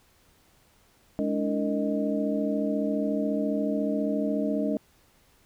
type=tone cluster; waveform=sine; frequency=209.1 / 285.2 / 319.5 / 458.2 / 619 Hz; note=G#3 / C#4 / D#4 / A#4 / D#5; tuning=+12 / +49 / +46 / -30 / -9 cents; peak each=-29 / -28 / -37 / -34 / -31 dBFS; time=1.19-4.77 s; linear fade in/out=0 ms; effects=pink hiss -62 dBFS RMS until 5.45 s